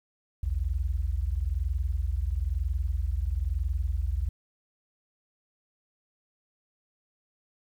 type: tone pair together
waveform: sine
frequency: 56.75 / 77.78 Hz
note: A#1 / D#2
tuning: -46 / 0 cents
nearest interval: perfect fourth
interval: 546 cents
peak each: -28 / -29 dBFS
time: 0.43-4.29 s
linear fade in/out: 5 ms
effects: 10-bit